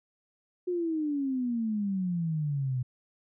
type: exponential sweep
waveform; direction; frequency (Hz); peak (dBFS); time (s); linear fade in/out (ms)
sine; down; 364.8 to 123.47; -27; 0.67-2.83; 10
effects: none